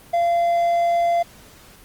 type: tone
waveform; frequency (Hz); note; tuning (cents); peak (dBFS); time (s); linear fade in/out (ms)
triangle; 687; F5; -29; -14; 0.13-1.23; 10
effects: pink hiss -47 dBFS RMS until 1.84 s + Opus 24 kbps